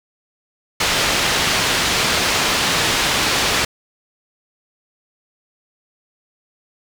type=low-pass noise; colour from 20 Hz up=white; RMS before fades=-18 dBFS; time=0.8-3.65 s; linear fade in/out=5 ms; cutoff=4400 Hz; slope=12 dB/octave; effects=none